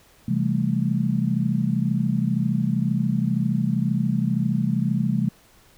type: chord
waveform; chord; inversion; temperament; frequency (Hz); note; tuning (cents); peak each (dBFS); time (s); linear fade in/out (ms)
sine; A minor seventh; first; just; 132 / 165 / 198 / 220; C3 / E3 / G3 / A3; +16 / +2 / +18 / 0; -25; 0.28-5.29; 5
effects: pink hiss -55 dBFS RMS until 5.77 s